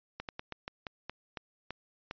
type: slowing click train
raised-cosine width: 0.3 ms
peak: -22 dBFS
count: 10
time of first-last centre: 0.2-2.111 s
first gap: 88 ms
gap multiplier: 1.21
effects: resampled to 11025 Hz